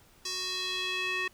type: tone with band-pass filter sweep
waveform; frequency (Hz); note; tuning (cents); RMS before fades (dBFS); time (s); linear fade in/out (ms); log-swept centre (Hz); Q
square; 370; F#4; 0; -33; 0.25-1.28; 5; 5400 to 2200; 2.7
effects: pink hiss -60 dBFS RMS until 1.33 s